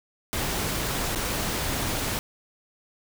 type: noise with dropouts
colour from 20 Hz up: pink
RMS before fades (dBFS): -28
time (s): 0.33-2.19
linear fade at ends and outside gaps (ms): 0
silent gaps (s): 1.149-1.158
effects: none